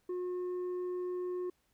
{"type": "tone with tanh clipping", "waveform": "sine", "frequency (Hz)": 360.7, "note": "F#4", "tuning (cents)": -44, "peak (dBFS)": -35, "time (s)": [0.09, 1.5], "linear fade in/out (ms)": 5, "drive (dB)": 4, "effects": ["pink hiss -75 dBFS RMS until 1.73 s"]}